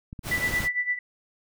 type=clicks; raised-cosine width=5 ms; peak=-25 dBFS; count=10; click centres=0.129 / 0.192 / 0.269 / 0.31 / 0.349 / 0.379 / 0.441 / 0.492 / 0.539 / 0.604 s
type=noise; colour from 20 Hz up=pink; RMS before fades=-33 dBFS; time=0.23-0.69 s; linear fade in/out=50 ms
type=tone with tremolo; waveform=sine; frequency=1975.5 Hz; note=B6; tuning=in tune; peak=-21 dBFS; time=0.31-0.99 s; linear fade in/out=5 ms; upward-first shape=sine; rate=8.8 Hz; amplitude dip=80%
effects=none